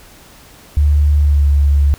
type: tone with pitch glide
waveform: sine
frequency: 73.42 to 71.33 Hz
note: D2 to D2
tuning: 0 to -50 cents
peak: -8 dBFS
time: 0.77-1.94 s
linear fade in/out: 0 ms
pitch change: -50 cents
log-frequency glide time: 1.18-1.47 s
effects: pink hiss -42 dBFS RMS until 1.98 s